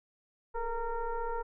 sine tone with frequency modulation, 471.4 Hz, A#4, 19 cents sharp, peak -31 dBFS, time 0.54-1.43 s, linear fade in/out 20 ms, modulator 454 Hz, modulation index 1.5, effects none

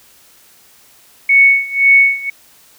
sine tone with tremolo, 2217 Hz, C#7, in tune, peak -4 dBFS, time 1.29-2.3 s, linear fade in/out 5 ms, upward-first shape sine, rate 1.9 Hz, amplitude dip 90%, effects white hiss -47 dBFS RMS until 2.78 s

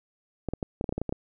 clicks, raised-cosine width 2 ms, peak -16 dBFS, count 11, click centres 0.487 / 0.536 / 0.628 / 0.811 / 0.842 / 0.892 / 0.925 / 0.98 / 1.016 / 1.093 / 1.125 s, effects none

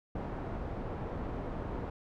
pink low-pass noise, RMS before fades -38 dBFS, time 0.15-1.9 s, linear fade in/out 5 ms, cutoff 910 Hz, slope 12 dB/octave, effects none

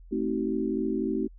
sine chord, A diminished seventh, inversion none, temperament just, 220 / 264 / 316.8 / 380.2 Hz, A3 / C4 / Eb4 / Gb4, 0 / +16 / +31 / +47 cents, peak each -31 dBFS, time 0.11-1.28 s, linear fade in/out 20 ms, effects added 42 Hz sine -46 dBFS peak until 1.38 s

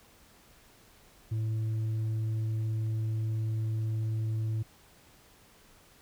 triangle tone with tanh clipping, 110.2 Hz, A2, 3 cents sharp, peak -29 dBFS, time 1.31-4.63 s, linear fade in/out 10 ms, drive 8 dB, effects pink hiss -59 dBFS RMS until 6.01 s

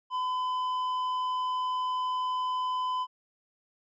triangle tone with tanh clipping, 1011 Hz, B5, 40 cents sharp, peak -29 dBFS, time 0.1-3.07 s, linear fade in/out 50 ms, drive 11 dB, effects none

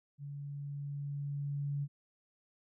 sine tone with level ramp, 142.6 Hz, C#3, 49 cents sharp, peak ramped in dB -41 to -32 dBFS, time 0.18-1.88 s, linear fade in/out 50 ms, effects none

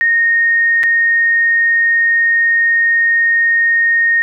sine tone with dropouts, 1852 Hz, A#6, 12 cents flat, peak -9 dBFS, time 0.01-4.22 s, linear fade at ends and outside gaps 0 ms, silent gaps 0.832-0.837 s, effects none

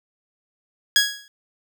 15% pulse tone with exponential decay, 1661.2 Hz, G#6, in tune, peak -4 dBFS, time 0.96-1.28 s, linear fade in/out 1 ms, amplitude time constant 68 ms, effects none

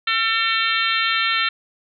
harmonic tone, 450.4 Hz, A4, 40 cents sharp, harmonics 3 / 4 / 5 / 6 / 7 / 8 / 9, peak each -23 / -24 / -25 / -26 / -26 / -27 / -28 dBFS, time 0.07-1.49 s, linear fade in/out 5 ms, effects none

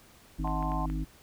harmonic tone, 51.91 Hz, G#1, in tune, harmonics 1 / 3 / 5 / 6, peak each -31 / -36 / -38 / -39 dBFS, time 0.38-1.05 s, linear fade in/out 20 ms
sine chord, D# diminished seventh, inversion none, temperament equal with one note detuned, 633.5 / 740 / 880 / 1046.5 Hz, D#5 / F#5 / A5 / C6, +31 / 0 / 0 / 0 cents, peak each -42 / -37 / -37 / -36 dBFS, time 0.44-0.86 s, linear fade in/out 5 ms
clicks, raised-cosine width 0.5 ms, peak -29 dBFS, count 4, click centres 0.475 / 0.626 / 0.719 / 0.9 s
effects pink hiss -57 dBFS RMS until 1.22 s

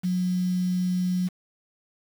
sine tone with quantisation, 181.5 Hz, F#3, 33 cents flat, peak -22 dBFS, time 0.03-1.29 s, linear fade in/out 20 ms, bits 7, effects none

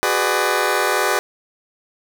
15% pulse chord, G# half-diminished seventh, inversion third, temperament just, 373.8 / 415.3 / 498.4 / 598 Hz, F#4 / G#4 / B4 / D5, +18 / 0 / +16 / +31 cents, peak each -16 dBFS, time 0.03-1.19 s, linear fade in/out 0 ms, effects none

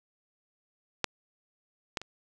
clicks, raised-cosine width 0.2 ms, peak -8 / -13 / -24 dBFS, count 3, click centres 1.043 / 1.972 / 2.016 s, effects none

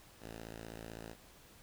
5% pulse tone, 55.8 Hz, A1, 25 cents sharp, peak -35 dBFS, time 0.2-1.16 s, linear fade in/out 50 ms, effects pink hiss -60 dBFS RMS until 1.62 s

